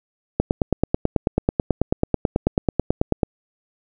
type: click train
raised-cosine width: 2 ms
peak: -3 dBFS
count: 27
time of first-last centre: 0.4-3.232 s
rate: 9.18 Hz
effects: none